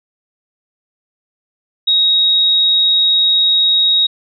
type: tone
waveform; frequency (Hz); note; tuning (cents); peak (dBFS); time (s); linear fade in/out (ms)
sine; 3782; A#7; +24; -9; 1.87-4.07; 10
effects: none